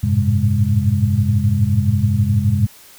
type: tone cluster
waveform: sine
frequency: 93.2 / 105.1 / 112 / 131.9 / 204.2 Hz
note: F#2 / G#2 / A2 / C3 / G#3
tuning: +13 / +21 / +31 / +14 / -29 cents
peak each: -18 / -18 / -20 / -21 / -21 dBFS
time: 0.03-2.67 s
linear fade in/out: 10 ms
effects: white hiss -44 dBFS RMS until 2.98 s